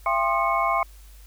sine tone cluster, 675 / 789 / 1057 / 1217 / 2204 Hz, E5 / G5 / C6 / D#6 / C#7, +41 / +11 / +17 / -39 / -11 cents, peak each -26 / -28 / -23 / -28 / -29 dBFS, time 0.06-0.83 s, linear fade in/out 2 ms, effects added 50 Hz sine -44 dBFS peak until 1.26 s + white hiss -55 dBFS RMS until 1.26 s

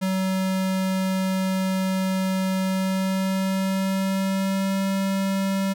square tone with pitch glide, 189.1 to 193.97 Hz, F#3 to G3, +38 to -18 cents, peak -22 dBFS, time 0.01-5.74 s, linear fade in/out 20 ms, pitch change +44 cents, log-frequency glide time 2.62-4.83 s, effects none

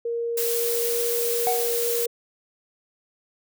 sine tone with pitch glide, 467.7 to 471.5 Hz, A#4 to A#4, +6 to +20 cents, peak -24 dBFS, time 0.05-2.07 s, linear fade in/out 5 ms, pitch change +14 cents, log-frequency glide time 0.35-1.17 s
blue noise, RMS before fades -27 dBFS, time 0.37-2.06 s, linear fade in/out 5 ms
triangle tone with exponential decay, 740 Hz, F#5, in tune, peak -17 dBFS, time 1.47-1.81 s, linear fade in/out 0 ms, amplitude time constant 73 ms
effects none

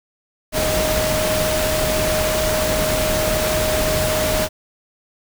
sine tone in noise, 622.3 Hz, D#5, in tune, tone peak -20 dBFS, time 0.52-4.49 s, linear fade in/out 50 ms, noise pink, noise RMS -21 dBFS, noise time 0.52-4.49 s, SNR -2 dB, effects none

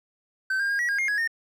triangle tone with pitch steps, 1540 / 1606 / 1624 / 1925 / 1624 / 2131 / 1670 / 1833 Hz, G6 / G6 / G#6 / B6 / G#6 / C7 / G#6 / A#6, -31 / +41 / -39 / -45 / -39 / +31 / +9 / -30 cents, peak -21 dBFS, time 0.5-1.276 s, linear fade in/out 5 ms, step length 97 ms, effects none

